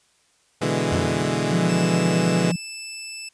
15% pulse chord, E dominant seventh, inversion second, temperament equal, 123.47 / 146.83 / 164.81 / 207.7 Hz, B2 / D3 / E3 / G#3, 0 / 0 / 0 / 0 cents, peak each -20 dBFS, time 0.61-2.52 s, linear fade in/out 10 ms
sawtooth tone with exponential decay, 89 Hz, F2, 33 cents sharp, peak -17 dBFS, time 0.92-1.61 s, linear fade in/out 0 ms, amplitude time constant 150 ms
sine tone with vibrato, 174.61 Hz, F3, in tune, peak -20 dBFS, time 1.51-2.56 s, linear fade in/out 5 ms, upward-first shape square, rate 1.5 Hz, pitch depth 8 cents each way
15% pulse tone, 2637 Hz, E7, in tune, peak -25 dBFS, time 1.69-3.29 s, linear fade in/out 5 ms
effects white hiss -62 dBFS RMS until 3.33 s + resampled to 22050 Hz

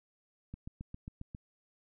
click train, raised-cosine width 5 ms, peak -30 dBFS, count 7, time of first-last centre 0.54-1.349 s, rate 7.42 Hz, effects none

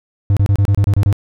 triangle tone bursts, 100 Hz, G2, 35 cents sharp, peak -7 dBFS, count 9, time 0.3-1.127 s, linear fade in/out 0 ms, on 67 ms, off 28 ms, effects none

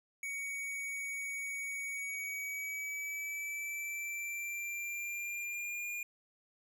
square tone with pitch glide, 2244 to 2419 Hz, C#7 to D#7, +21 to -49 cents, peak -38 dBFS, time 0.23-6.03 s, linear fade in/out 2 ms, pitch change +130 cents, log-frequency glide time 1.92-5.9 s, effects none

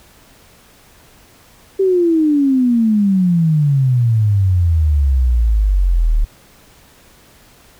sine exponential sweep, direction down, 392.5 to 36.71 Hz, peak -10 dBFS, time 1.79-6.25 s, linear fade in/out 10 ms, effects pink hiss -47 dBFS RMS until 7.79 s

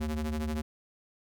square ring-modulated tone, 77.7 Hz, D#2, 2 cents flat, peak -28 dBFS, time 0-0.62 s, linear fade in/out 10 ms, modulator 149 Hz, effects none

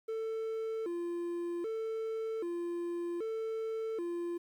triangle tone with vibrato, 392 Hz, G4, in tune, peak -32 dBFS, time 0.08-4.38 s, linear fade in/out 10 ms, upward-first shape square, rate 0.64 Hz, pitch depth 220 cents each way, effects 11-bit

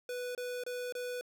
square tone bursts, 493.9 Hz, B4, in tune, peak -37 dBFS, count 4, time 0.09-1.211 s, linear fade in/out 2 ms, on 260 ms, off 27 ms, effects 13-bit

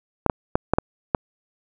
clicks, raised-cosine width 1 ms, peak -3 dBFS, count 6, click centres 0.263 / 0.298 / 0.555 / 0.736 / 0.785 / 1.148 s, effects none

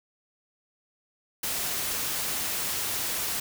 white noise, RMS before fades -30 dBFS, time 1.43-3.4 s, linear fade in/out 5 ms, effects none

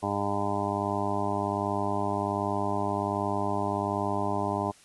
harmonic tone, 101.3 Hz, G#2, 43 cents flat, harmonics 1 / 2 / 3 / 4 / 6 / 7 / 8 / 9 / 10, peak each -35 / -35 / -35 / -35 / -35 / -35 / -35 / -35 / -35 dBFS, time 0.02-4.72 s, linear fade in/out 20 ms, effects white hiss -56 dBFS RMS until 4.84 s + resampled to 24000 Hz

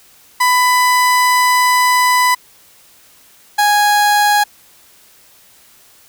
30% pulse tone pair in turn, 997 / 828.4 Hz, B5 / G#5, +16 / -5 cents, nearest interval minor third, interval 321 cents, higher first, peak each -7 dBFS, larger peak neither, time 0.4-2.35 / 3.58-4.44 s, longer first, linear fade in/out 10 ms, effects white hiss -47 dBFS RMS until 6.08 s

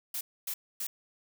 blue noise bursts, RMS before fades -35 dBFS, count 3, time 0.14-0.87 s, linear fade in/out 5 ms, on 70 ms, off 260 ms, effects none

